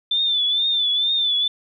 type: tone with vibrato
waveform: sine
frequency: 3533 Hz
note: A7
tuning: 6 cents sharp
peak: -17 dBFS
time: 0.11-1.48 s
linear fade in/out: 5 ms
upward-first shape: triangle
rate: 2.2 Hz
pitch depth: 82 cents each way
effects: none